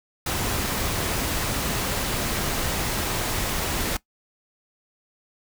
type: noise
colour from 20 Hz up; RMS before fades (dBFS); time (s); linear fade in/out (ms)
pink; -26; 0.26-3.97; 5
effects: noise-tail reverb RT60 0.1 s tail -19 dB re dry